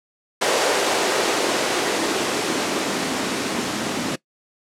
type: noise with band-pass filter sweep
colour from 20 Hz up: blue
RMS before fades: -22 dBFS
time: 0.41-4.16 s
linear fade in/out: 10 ms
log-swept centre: 480 to 210 Hz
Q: 1.9
effects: noise-tail reverb RT60 0.1 s tail -20 dB re dry + low-pass 9000 Hz 12 dB/octave